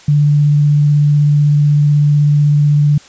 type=tone with vibrato; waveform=sine; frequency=146.83 Hz; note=D3; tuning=in tune; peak=-7 dBFS; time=0.08-2.98 s; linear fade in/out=5 ms; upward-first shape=sine; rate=16 Hz; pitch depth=10 cents each way; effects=white hiss -41 dBFS RMS until 3.08 s + resampled to 16000 Hz